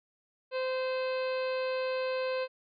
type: harmonic tone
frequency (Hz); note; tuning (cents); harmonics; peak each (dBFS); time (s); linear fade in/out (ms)
517; C5; -21; 1 / 2 / 3 / 4 / 5 / 6 / 7 / 8 / 9; -30 / -40 / -43 / -49 / -42 / -52 / -55 / -47 / -55; 0.51-2.48; 50
effects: none